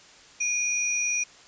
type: tone pair together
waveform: sine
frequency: 2434 / 5789 Hz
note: D#7 / F#8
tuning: -39 / -39 cents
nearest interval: octave + minor third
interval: 1500 cents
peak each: -27 / -26 dBFS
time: 0.4-1.24 s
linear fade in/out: 10 ms
effects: white hiss -51 dBFS RMS until 1.47 s + resampled to 16000 Hz